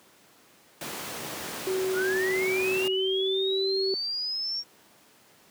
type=noise; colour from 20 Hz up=pink; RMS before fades=-35 dBFS; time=0.81-2.88 s; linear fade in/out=2 ms
type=tone with pitch glide; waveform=sine; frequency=376.6 to 385.8 Hz; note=F#4 to G4; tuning=+31 to -28 cents; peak=-25 dBFS; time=1.67-3.94 s; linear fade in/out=0 ms; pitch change=+41 cents; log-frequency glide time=2.69-3.53 s
type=linear sweep; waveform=sine; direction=up; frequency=1384 to 5570 Hz; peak=-28 dBFS; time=1.93-4.64 s; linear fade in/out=50 ms
effects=pink hiss -57 dBFS RMS until 5.5 s + high-pass 200 Hz 12 dB/octave